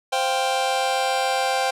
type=chord; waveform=sawtooth; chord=C suspended fourth; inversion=none; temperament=just; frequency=523.3 / 697.7 / 784.9 Hz; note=C5 / F5 / G5; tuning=0 / -2 / +2 cents; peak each=-21 / -24 / -18 dBFS; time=0.12-1.71 s; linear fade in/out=10 ms; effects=low-pass 9000 Hz 12 dB/octave